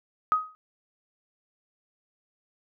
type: tone with exponential decay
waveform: sine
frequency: 1257 Hz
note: D#6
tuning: 17 cents sharp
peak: -16 dBFS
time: 0.32-0.55 s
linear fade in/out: 0 ms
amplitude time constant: 50 ms
effects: none